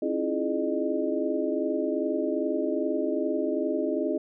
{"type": "tone cluster", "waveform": "sine", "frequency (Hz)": [269.3, 319.2, 341.7, 419.7, 610], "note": ["C#4", "D#4", "F4", "G#4", "D#5"], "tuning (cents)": [-50, 44, -38, 18, -34], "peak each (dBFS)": -31, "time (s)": [0.02, 4.18], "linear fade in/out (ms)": 5, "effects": []}